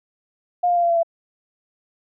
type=tone with pitch steps; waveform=sine; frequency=710 / 701.8 / 693.8 / 685.8 / 677.9 / 670.2 Hz; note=F5 / F5 / F5 / F5 / E5 / E5; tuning=+28 / +8 / -12 / -32 / +48 / +29 cents; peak=-15 dBFS; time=0.63-1.032 s; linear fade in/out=10 ms; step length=67 ms; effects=none